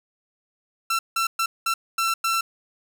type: tone bursts at uneven times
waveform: sawtooth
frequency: 1345 Hz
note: E6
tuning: 34 cents sharp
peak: -17 dBFS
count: 6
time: 0.9-0.99 / 1.16-1.27 / 1.39-1.46 / 1.66-1.74 / 1.98-2.14 / 2.24-2.41 s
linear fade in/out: 5 ms
effects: none